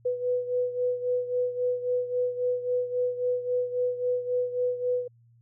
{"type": "beating tone pair", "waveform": "sine", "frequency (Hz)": [494.8, 498.5], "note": ["B4", "B4"], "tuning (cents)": [3, 16], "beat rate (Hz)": 3.7, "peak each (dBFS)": [-26, -31], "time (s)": [0.05, 5.08], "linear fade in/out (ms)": 10, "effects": ["added 117 Hz sine -56 dBFS peak until 5.41 s"]}